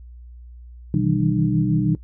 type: tone cluster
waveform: sine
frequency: 125.6 / 156.2 / 162.4 / 193.7 / 303 Hz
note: B2 / D#3 / E3 / G3 / D#4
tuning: +30 / +7 / -26 / -20 / -46 cents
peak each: -23 dBFS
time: 0.94-1.95 s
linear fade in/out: 2 ms
effects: noise-tail reverb RT60 0.1 s tail -19 dB re dry + added 60 Hz sine -38 dBFS peak until 2.03 s